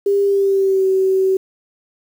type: tone with pitch glide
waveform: sine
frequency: 400 to 380.8 Hz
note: G4 to F#4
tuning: +35 to +50 cents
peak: -12 dBFS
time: 0.06-1.37 s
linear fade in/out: 5 ms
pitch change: -85 cents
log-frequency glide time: 0.24-0.86 s
effects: 7-bit